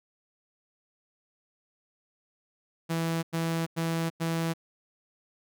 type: tone bursts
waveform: sawtooth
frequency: 164.81 Hz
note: E3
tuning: in tune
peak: -23 dBFS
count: 4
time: 2.89-4.538 s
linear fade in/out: 20 ms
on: 340 ms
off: 96 ms
effects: none